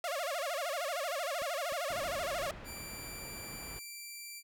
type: tone with vibrato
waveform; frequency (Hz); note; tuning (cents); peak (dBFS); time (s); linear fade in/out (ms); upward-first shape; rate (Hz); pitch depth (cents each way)
sawtooth; 625; D#5; +8; -30; 0.04-2.51; 2; sine; 13; 240
type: click train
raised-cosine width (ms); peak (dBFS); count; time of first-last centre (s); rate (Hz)
3; -39; 8; 1.42-3.541; 3.3
type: low-pass noise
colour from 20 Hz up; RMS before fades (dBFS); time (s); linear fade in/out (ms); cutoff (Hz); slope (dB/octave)
pink; -48; 1.9-3.79; 0; 2400; 12
type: tone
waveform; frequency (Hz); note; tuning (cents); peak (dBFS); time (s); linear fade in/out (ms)
10% pulse; 2349; D7; 0; -35; 2.64-4.43; 50
effects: none